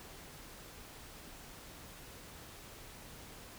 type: silence
effects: pink hiss -52 dBFS RMS until 3.58 s